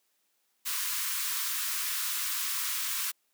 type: high-pass noise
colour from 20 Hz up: white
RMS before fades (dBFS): -32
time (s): 0.65-3.12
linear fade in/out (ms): 20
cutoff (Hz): 980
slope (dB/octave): 96
effects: white hiss -74 dBFS RMS until 3.33 s + high-pass 200 Hz 12 dB/octave